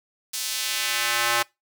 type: tone with high-pass filter sweep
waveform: square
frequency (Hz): 118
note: A#2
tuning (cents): +22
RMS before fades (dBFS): -25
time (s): 0.33-1.43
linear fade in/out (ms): 10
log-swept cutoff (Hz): 5400 to 1000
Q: 0.89
effects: noise-tail reverb RT60 0.2 s tail -23 dB re dry